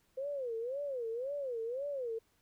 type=tone with vibrato; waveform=sine; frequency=510 Hz; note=C5; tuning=44 cents flat; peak=-35 dBFS; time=0.17-2.19 s; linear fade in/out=10 ms; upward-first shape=sine; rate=1.9 Hz; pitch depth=220 cents each way; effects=pink hiss -73 dBFS RMS until 2.41 s